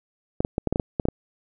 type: clicks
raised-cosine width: 2 ms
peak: -9 dBFS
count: 10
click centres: 0.405 / 0.449 / 0.581 / 0.673 / 0.726 / 0.759 / 0.798 / 0.998 / 1.054 / 1.086 s
effects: none